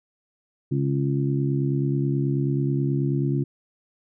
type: harmonic tone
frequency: 69.3 Hz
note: C#2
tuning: in tune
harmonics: 2 / 3 / 4 / 5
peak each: -22 / -32 / -28 / -29 dBFS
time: 0.71-3.44 s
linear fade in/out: 10 ms
effects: none